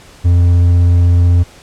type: tone with vibrato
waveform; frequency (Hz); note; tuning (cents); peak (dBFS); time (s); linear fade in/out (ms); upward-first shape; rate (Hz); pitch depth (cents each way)
triangle; 87.31; F2; 0; -4; 0.24-1.44; 20; sine; 16; 8
effects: pink hiss -40 dBFS RMS until 1.62 s + low-pass 9000 Hz 12 dB/octave